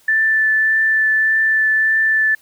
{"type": "tone with vibrato", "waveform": "sine", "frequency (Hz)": 1760, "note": "A6", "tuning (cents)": 0, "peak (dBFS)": -12, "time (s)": [0.08, 2.35], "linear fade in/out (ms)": 5, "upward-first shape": "triangle", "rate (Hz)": 1.7, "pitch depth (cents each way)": 11, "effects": ["white hiss -53 dBFS RMS until 2.41 s"]}